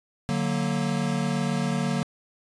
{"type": "chord", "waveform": "square", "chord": "D augmented", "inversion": "none", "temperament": "equal", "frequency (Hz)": [146.83, 185, 233.1], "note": ["D3", "F#3", "A#3"], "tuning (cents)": [0, 0, 0], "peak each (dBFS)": -29, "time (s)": [0.29, 2.03], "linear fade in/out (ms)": 0, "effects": ["resampled to 22050 Hz"]}